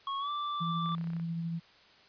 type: tone with pitch glide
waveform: square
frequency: 1100 to 1172.2 Hz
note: C#6 to D6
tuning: -14 to -4 cents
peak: -33 dBFS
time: 0.07-0.95 s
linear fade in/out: 2 ms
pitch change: +110 cents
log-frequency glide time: 0.19-0.3 s
type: tone with tremolo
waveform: sine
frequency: 167 Hz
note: E3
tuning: 23 cents sharp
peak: -31 dBFS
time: 0.6-1.6 s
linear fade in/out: 20 ms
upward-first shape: triangle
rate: 13 Hz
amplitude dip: 25%
type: clicks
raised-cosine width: 0.5 ms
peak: -36 dBFS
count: 12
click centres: 0.86 / 0.891 / 0.921 / 0.951 / 0.982 / 1.012 / 1.042 / 1.072 / 1.103 / 1.134 / 1.166 / 1.198 s
effects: white hiss -59 dBFS RMS until 2.08 s + resampled to 11025 Hz